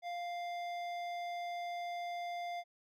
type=tone with hard clipping; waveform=sine; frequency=698.5 Hz; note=F5; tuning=in tune; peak=-40 dBFS; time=0.02-2.64 s; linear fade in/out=50 ms; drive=12 dB; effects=none